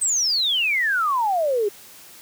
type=exponential sweep; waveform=sine; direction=down; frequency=8390 to 392 Hz; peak=-18 dBFS; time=0.01-1.69 s; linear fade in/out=10 ms; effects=white hiss -45 dBFS RMS until 2.21 s + high-pass 60 Hz 12 dB/octave